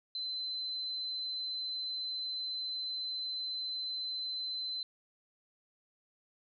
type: tone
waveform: sine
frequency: 4057 Hz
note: B7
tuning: 46 cents sharp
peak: -35 dBFS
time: 0.15-4.83 s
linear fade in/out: 2 ms
effects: none